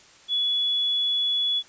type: tone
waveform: sine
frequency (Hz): 3400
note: G#7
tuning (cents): +40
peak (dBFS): -21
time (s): 0.28-1.63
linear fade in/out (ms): 50
effects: white hiss -52 dBFS RMS until 1.68 s + resampled to 16000 Hz